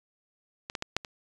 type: clicks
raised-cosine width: 0.2 ms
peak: -19 / -15 / -14 / -8 / -23 dBFS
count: 5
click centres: 0.699 / 0.752 / 0.824 / 0.966 / 1.048 s
effects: resampled to 24000 Hz